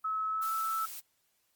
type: tone with pitch glide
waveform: sine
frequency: 1292 to 1316.9 Hz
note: E6 to E6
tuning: -35 to -2 cents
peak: -30 dBFS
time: 0.04-0.86 s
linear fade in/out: 10 ms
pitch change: +33 cents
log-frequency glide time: 0.29-0.51 s
type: noise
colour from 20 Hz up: blue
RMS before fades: -43 dBFS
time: 0.41-1.01 s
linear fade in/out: 20 ms
effects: white hiss -74 dBFS RMS until 1.55 s + Opus 24 kbps